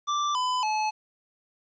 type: tone with pitch steps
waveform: square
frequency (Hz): 1174.7 / 1005.1 / 859.9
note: D6 / B5 / A5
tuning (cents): 0 / +30 / -40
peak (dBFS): -25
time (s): 0.07-0.91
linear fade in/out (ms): 20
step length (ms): 280
effects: resampled to 16000 Hz + 10-bit